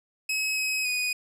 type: tone with pitch steps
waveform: sawtooth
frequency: 2560 / 2545 / 2482 Hz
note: D#7 / D#7 / D#7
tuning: +49 / +39 / -5 cents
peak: -22 dBFS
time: 0.29-1.13 s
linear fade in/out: 5 ms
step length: 280 ms
effects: low-pass 12000 Hz 12 dB/octave